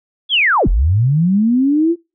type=linear two-way sweep; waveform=sine; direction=down then up; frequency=3481 to 34.57 to 347.6 Hz; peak=-10 dBFS; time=0.29-1.96 s; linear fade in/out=50 ms; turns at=0.68 s; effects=noise-tail reverb RT60 0.3 s tail -26 dB re dry